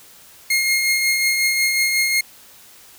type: tone with tremolo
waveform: sawtooth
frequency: 2142 Hz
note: C7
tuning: 40 cents sharp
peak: -11 dBFS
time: 0.5-2.21 s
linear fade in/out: 5 ms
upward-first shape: triangle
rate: 5.5 Hz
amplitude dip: 40%
effects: white hiss -46 dBFS RMS until 2.98 s